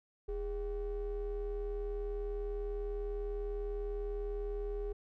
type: ring-modulated tone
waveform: triangle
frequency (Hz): 185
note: F#3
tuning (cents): 0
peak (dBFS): -30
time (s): 0.28-4.93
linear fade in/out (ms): 10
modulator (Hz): 225
effects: none